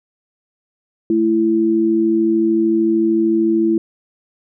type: tone pair together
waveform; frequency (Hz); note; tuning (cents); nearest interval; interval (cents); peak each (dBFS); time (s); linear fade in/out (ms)
sine; 220 / 333.4; A3 / E4; 0 / +20; perfect fifth; 720; -19 / -13; 1.1-3.78; 2
effects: none